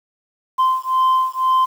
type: beating tone pair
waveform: sine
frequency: 1037 / 1039 Hz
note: C6 / C6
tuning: -16 / -12 cents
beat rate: 2 Hz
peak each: -15 dBFS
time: 0.58-1.66 s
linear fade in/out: 20 ms
effects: tanh soft clip ceiling -11 dBFS + 7-bit